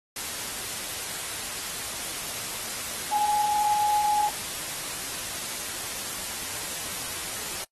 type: tone in noise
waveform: sine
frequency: 838 Hz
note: G#5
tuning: 15 cents sharp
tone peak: -21 dBFS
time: 3.12-4.29 s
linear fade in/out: 2 ms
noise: white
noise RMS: -33 dBFS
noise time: 0.16-7.64 s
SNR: +9 dB
effects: noise-tail reverb RT60 0.1 s tail -25 dB re dry + AAC 32 kbps